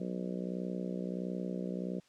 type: harmonic tone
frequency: 61.5 Hz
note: B1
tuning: 7 cents flat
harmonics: 3 / 4 / 5 / 6 / 7 / 8 / 9 / 10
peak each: -37 / -43 / -46 / -44 / -48 / -45 / -48 / -50 dBFS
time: 0-2 s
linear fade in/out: 5 ms
effects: white hiss -66 dBFS RMS until 2.08 s + low-pass 6000 Hz 12 dB/octave